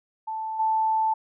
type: tone with level steps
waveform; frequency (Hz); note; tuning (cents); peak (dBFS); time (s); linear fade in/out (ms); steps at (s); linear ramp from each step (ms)
sine; 880; A5; 0; -28 / -20; 0.27-1.14; 10; 0.59; 10
effects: none